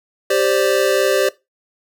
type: chord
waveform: square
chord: G suspended fourth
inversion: none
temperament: equal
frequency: 392 / 523.3 / 587.3 Hz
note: G4 / C5 / D5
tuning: 0 / 0 / 0 cents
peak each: -19 dBFS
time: 0.3-1.29 s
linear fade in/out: 5 ms
effects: noise-tail reverb RT60 0.2 s tail -18 dB re dry